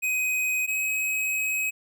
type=tone pair in turn; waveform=square; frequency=2513 / 2542 Hz; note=D#7 / D#7; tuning=+17 / +36 cents; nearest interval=unison; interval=19 cents; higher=second; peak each=-24 / -25 dBFS; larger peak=first; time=0.02-0.67 / 0.67-1.71 s; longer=second; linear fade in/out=20 ms; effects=none